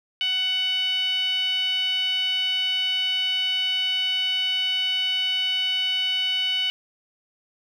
10% pulse tone with band-pass filter, 745 Hz, F#5, 12 cents sharp, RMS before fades -24 dBFS, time 0.21-6.7 s, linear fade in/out 0 ms, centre 2900 Hz, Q 6.6, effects none

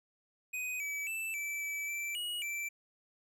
square tone with pitch steps, 2500 / 2292 / 2647 / 2319 / 2305 / 2336 / 2902 / 2337 Hz, D#7 / D7 / E7 / D7 / D7 / D7 / F#7 / D7, +8 / -43 / +7 / -22 / -33 / -10 / -34 / -9 cents, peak -36 dBFS, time 0.53-2.69 s, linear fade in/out 10 ms, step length 270 ms, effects none

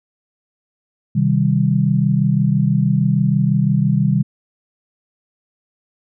sine chord, C minor, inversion none, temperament just, 130.81 / 156.98 / 196.22 Hz, C3 / Eb3 / G3, 0 / +16 / +2 cents, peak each -17 dBFS, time 1.15-4.23 s, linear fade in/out 10 ms, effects none

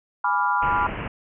sine chord, G# diminished seventh, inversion none, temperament equal, 830.6 / 987.8 / 1174.7 / 1396.9 Hz, G#5 / B5 / D6 / F6, 0 / 0 / 0 / 0 cents, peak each -26 / -22 / -27 / -25 dBFS, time 0.24-0.87 s, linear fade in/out 5 ms
pink low-pass noise, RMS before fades -31 dBFS, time 0.62-1.08 s, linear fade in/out 5 ms, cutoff 2900 Hz, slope 96 dB/octave
effects none

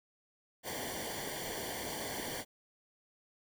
pink noise with comb filter, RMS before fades -40 dBFS, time 0.63-2.45 s, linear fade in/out 50 ms, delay 0.77 ms, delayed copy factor -0.85, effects none

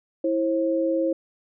sine tone pair together, 328.2 / 534.5 Hz, E4 / C5, -8 / +37 cents, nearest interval minor sixth, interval 845 cents, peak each -23 dBFS, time 0.24-1.13 s, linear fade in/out 5 ms, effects none

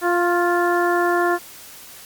harmonic tone with a mistuned harmonic, 349.2 Hz, F4, in tune, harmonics 1 / 2 / 3 / 4 / 5, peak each -19 / -22 / -24 / -25 / -26 dBFS, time 0.01-1.39 s, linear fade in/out 50 ms, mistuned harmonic 3, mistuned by +24 cents, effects white hiss -41 dBFS RMS until 2.05 s + Opus 48 kbps

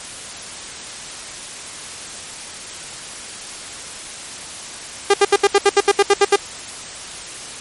sawtooth tone bursts, 402 Hz, G4, 44 cents sharp, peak -5 dBFS, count 12, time 5.1-6.36 s, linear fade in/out 5 ms, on 39 ms, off 72 ms, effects white hiss -32 dBFS RMS until 7.6 s + MP3 48 kbps

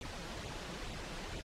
pink noise with flanger, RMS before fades -44 dBFS, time 0.01-1.41 s, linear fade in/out 0 ms, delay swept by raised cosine 0.28 to 6.18 ms, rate 2.2 Hz, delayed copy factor +0.9, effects low-pass 6000 Hz 12 dB/octave + AAC 48 kbps

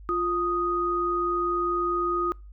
sine tone pair together, 349.2 / 1244.4 Hz, F4 / D#6, 0 / 0 cents, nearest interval octave + minor seventh, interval 2200 cents, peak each -27 / -25 dBFS, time 0.09-2.32 s, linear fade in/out 0 ms, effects noise-tail reverb RT60 0.3 s tail -26 dB re dry + added 50 Hz sine -42 dBFS peak until 2.52 s

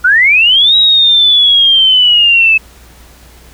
sine linear two-way sweep, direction up then down, 1396.9 to 3849 to 2595 Hz, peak -4 dBFS, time 0.04-2.58 s, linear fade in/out 10 ms, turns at 0.76 s, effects added 60 Hz sine -39 dBFS peak until 3.53 s + pink hiss -41 dBFS RMS until 3.53 s

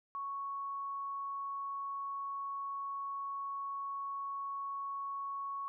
sine tone, 1109 Hz, C#6, in tune, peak -37 dBFS, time 0.15-5.68 s, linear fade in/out 0 ms, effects none

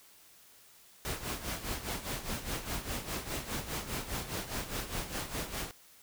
pink noise with tremolo, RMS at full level -35 dBFS, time 1.05-5.71 s, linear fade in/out 0 ms, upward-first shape sine, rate 4.9 Hz, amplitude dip 70%, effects white hiss -59 dBFS RMS until 6.02 s

